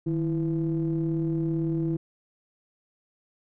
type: ring-modulated tone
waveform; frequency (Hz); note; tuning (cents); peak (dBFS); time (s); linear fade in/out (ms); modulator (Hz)
triangle; 87.31; F2; 0; -19; 0.06-1.97; 10; 243
effects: none